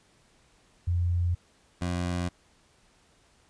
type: tone pair in turn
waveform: sine / 20% pulse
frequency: 87.31 / 88.38 Hz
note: F2 / F2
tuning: 0 / +21 cents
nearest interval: unison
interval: 21 cents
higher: second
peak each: -23 dBFS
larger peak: neither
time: 0.87-1.35 / 1.81-2.29 s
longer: neither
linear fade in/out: 10 ms
effects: pink hiss -63 dBFS RMS until 3.49 s + resampled to 22050 Hz